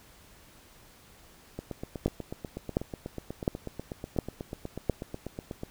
two click trains, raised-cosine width 2 ms, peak -11 / -22 dBFS, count 5 / 34, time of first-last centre 2.06-4.897 / 1.59-5.634 s, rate 1.41 / 8.16 Hz, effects pink hiss -56 dBFS RMS until 5.7 s

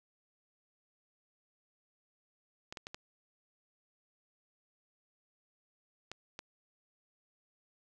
clicks, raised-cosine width 0.2 ms, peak -25 dBFS, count 6, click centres 2.725 / 2.772 / 2.869 / 2.945 / 6.116 / 6.391 s, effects none

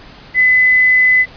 sine tone with quantisation, 2013 Hz, B6, 33 cents sharp, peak -7 dBFS, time 0.34-1.26 s, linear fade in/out 50 ms, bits 6, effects pink hiss -38 dBFS RMS until 1.36 s + resampled to 11025 Hz

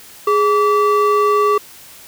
triangle ring-modulated tone, 784 Hz, G5, in tune, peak -6 dBFS, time 0.27-1.58 s, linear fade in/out 5 ms, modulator 368 Hz, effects white hiss -40 dBFS RMS until 2.07 s

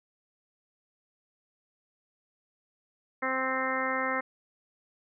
harmonic tone, 261.6 Hz, C4, in tune, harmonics 1 / 2 / 3 / 4 / 5 / 6 / 7 / 8, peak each -37 / -34 / -38 / -35 / -34 / -39 / -34 / -36 dBFS, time 3.22-4.21 s, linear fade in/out 10 ms, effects none

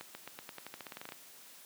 accelerating click train, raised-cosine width 0.3 ms, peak -27 dBFS, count 16, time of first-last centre 0.01-1.122 s, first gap 140 ms, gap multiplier 0.9, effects white hiss -55 dBFS RMS until 1.65 s + high-pass 150 Hz 12 dB/octave

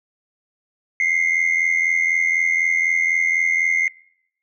sine tone pair together, 2058 / 2142 Hz, C7 / C7, -29 / +40 cents, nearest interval minor second, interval 69 cents, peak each -17 dBFS, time 1-3.88 s, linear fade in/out 2 ms, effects noise-tail reverb RT60 0.8 s tail -26 dB re dry + tanh soft clip ceiling -12 dBFS

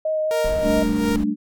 sine tone with vibrato, 624 Hz, D#5, 5 cents sharp, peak -19 dBFS, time 0.05-0.83 s, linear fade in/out 5 ms, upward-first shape sine, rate 4.5 Hz, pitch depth 11 cents each way
sawtooth tone with tremolo, 466.2 Hz, A#4, in tune, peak -19 dBFS, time 0.31-1.16 s, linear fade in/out 0 ms, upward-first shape sine, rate 2.8 Hz, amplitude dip 65%
brown noise, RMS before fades -29 dBFS, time 0.44-1.24 s, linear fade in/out 5 ms
sine chord, G suspended second, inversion none, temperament equal, 196 / 220 / 293.7 Hz, G3 / A3 / D4, 0 / 0 / 0 cents, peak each -26 / -22 / -22 dBFS, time 0.62-1.36 s, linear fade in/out 50 ms
effects none

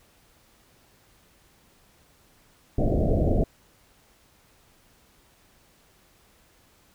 pink low-pass noise, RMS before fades -22 dBFS, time 2.78-3.44 s, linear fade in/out 5 ms, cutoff 700 Hz, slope 96 dB/octave, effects pink hiss -60 dBFS RMS until 6.94 s

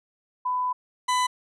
sine / 40% pulse tone pair in turn, 1000 / 1000 Hz, B5 / B5, +21 / +21 cents, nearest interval unison, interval 0 cents, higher neither, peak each -23 / -20 dBFS, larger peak second, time 0.45-0.73 / 1.08-1.27 s, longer first, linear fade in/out 10 ms, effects resampled to 24000 Hz

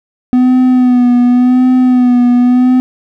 triangle tone with vibrato, 249.3 Hz, B3, 16 cents sharp, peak -3 dBFS, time 0.33-2.8 s, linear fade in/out 0 ms, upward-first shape sine, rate 0.9 Hz, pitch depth 38 cents each way, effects none

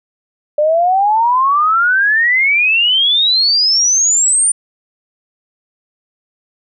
sine exponential sweep, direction up, 587.3 to 9250 Hz, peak -9 dBFS, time 0.58-4.52 s, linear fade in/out 5 ms, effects none

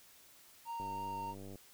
triangle tone with vibrato, 924 Hz, A#5, 16 cents flat, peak -37 dBFS, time 0.65-1.35 s, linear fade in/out 50 ms, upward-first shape sine, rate 3.1 Hz, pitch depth 9 cents each way
click train, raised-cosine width 2 ms, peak -37 dBFS, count 75, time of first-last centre 0.8-1.557 s, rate 97.8 Hz
effects white hiss -61 dBFS RMS until 1.73 s

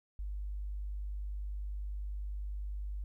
sine tone, 50 Hz, G1, 35 cents sharp, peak -36 dBFS, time 0.19-3.04 s, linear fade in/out 0 ms, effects 13-bit

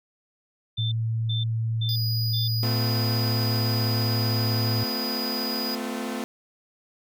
sine tone bursts, 3555 Hz, A7, 17 cents sharp, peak -29 dBFS, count 4, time 0.77-2.48 s, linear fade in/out 10 ms, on 150 ms, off 370 ms
sine tone with pitch glide, 113 to 110.99 Hz, A2 to A2, +47 to +16 cents, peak -23 dBFS, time 0.78-4.84 s, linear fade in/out 10 ms, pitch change -31 cents, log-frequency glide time 2.2-4.17 s
square tone, 4927 Hz, D#8, 18 cents flat, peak -29 dBFS, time 1.89-5.75 s, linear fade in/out 0 ms
sawtooth chord, F major, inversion first, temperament equal with one note detuned, 220 / 255.5 / 349.2 Hz, A3 / C4 / F4, 0 / -41 / 0 cents, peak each -28 / -28 / -33 dBFS, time 2.63-6.24 s, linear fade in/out 0 ms
effects none

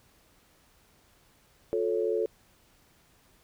sine chord, F augmented, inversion none, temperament equal with one note detuned, 357.6 / 440 / 554.4 Hz, F4 / A4 / C#5, +41 / 0 / 0 cents, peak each -31 / -27 / -33 dBFS, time 1.73-2.26 s, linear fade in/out 0 ms, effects pink hiss -63 dBFS RMS until 3.43 s

